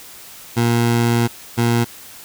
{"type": "tone pair in turn", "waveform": "20% pulse", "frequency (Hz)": [117.9, 117.9], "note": ["A#2", "A#2"], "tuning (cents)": [20, 20], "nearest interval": "unison", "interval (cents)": 0, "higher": "neither", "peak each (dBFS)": -9, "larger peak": "neither", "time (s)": [[0.56, 1.28], [1.57, 1.85]], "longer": "first", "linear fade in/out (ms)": 20, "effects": ["white hiss -39 dBFS RMS until 2.24 s"]}